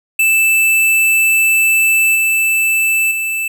square tone with level steps, 2642 Hz, E7, 3 cents sharp, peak -10 / -12 / -17 dBFS, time 0.19-3.48 s, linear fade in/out 5 ms, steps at 2.15 / 3.11 s, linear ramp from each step 5 ms, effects none

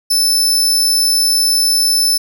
sawtooth tone, 5274 Hz, E8, in tune, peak -8 dBFS, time 0.1-2.18 s, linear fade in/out 10 ms, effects none

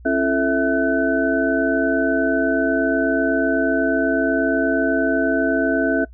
sine tone cluster, 270.7 / 338.9 / 439.6 / 657 / 1509 Hz, C#4 / E4 / A4 / E5 / F#6, -41 / +48 / -2 / -6 / +34 cents, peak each -20 / -24 / -24 / -21 / -23 dBFS, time 0.05-6.05 s, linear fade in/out 10 ms, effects noise-tail reverb RT60 0.1 s tail -22 dB re dry + added 60 Hz sine -39 dBFS peak until 6.13 s

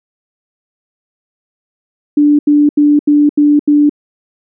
sine tone bursts, 293.7 Hz, D4, in tune, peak -5 dBFS, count 6, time 2.17-3.895 s, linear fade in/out 5 ms, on 220 ms, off 81 ms, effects none

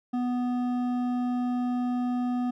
sine tone with hard clipping, 246.9 Hz, B3, in tune, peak -27 dBFS, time 0.13-2.51 s, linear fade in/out 10 ms, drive 9 dB, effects none

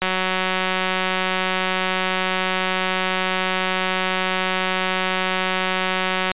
click train, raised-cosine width 0.3 ms, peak -5 dBFS, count 1172, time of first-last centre 0.02-6.316 s, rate 186 Hz, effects resampled to 8000 Hz

